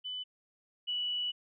sine tone pair in turn, 3000 / 2950 Hz, F#7 / F#7, +23 / -6 cents, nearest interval unison, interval 29 cents, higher first, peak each -36 / -31 dBFS, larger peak second, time 0.04-0.24 / 0.87-1.32 s, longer second, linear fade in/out 20 ms, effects none

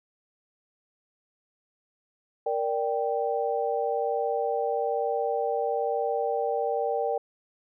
sine chord, G minor, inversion first, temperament equal, 466.2 / 587.3 / 784 Hz, Bb4 / D5 / G5, 0 / 0 / 0 cents, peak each -28 / -30 / -29 dBFS, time 2.46-7.18 s, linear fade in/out 5 ms, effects none

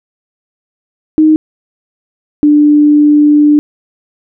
sine tone pair in turn, 311.1 / 296.2 Hz, D#4 / D4, 0 / +15 cents, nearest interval minor second, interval 85 cents, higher first, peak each -3 dBFS, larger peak neither, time 1.18-1.36 / 2.43-3.59 s, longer second, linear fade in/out 0 ms, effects none

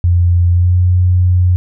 sine tone with pitch glide, 87.5 to 90.12 Hz, F2 to F#2, +4 to -45 cents, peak -7 dBFS, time 0.04-1.56 s, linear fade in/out 0 ms, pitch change +51 cents, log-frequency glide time 0.52-0.75 s, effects none

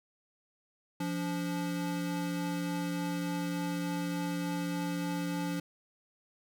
square tone pair together, 173.3 / 287.7 Hz, F3 / D4, -13 / -36 cents, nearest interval major sixth, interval 877 cents, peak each -35 / -36 dBFS, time 1-5.6 s, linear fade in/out 5 ms, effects none

